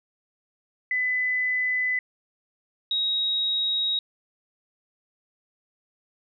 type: tone pair in turn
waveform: sine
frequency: 2005 / 3795 Hz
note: B6 / A#7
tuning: +26 / +30 cents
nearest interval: major seventh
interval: 1104 cents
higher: second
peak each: -22 dBFS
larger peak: neither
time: 0.91-1.99 / 2.91-3.99 s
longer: neither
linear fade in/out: 2 ms
effects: none